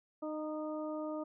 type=harmonic tone with a mistuned harmonic; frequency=307.2 Hz; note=D#4; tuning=22 cents flat; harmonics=1 / 2 / 3 / 4; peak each=-39 / -40 / -49 / -48 dBFS; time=0.22-1.24 s; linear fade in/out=10 ms; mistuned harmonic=3; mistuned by=+17 cents; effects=none